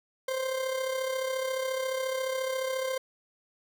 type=tone with amplitude modulation; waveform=40% pulse; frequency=523.3 Hz; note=C5; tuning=in tune; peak=-26 dBFS; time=0.28-2.98 s; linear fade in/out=5 ms; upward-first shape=sine; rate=34.3 Hz; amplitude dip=50%; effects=none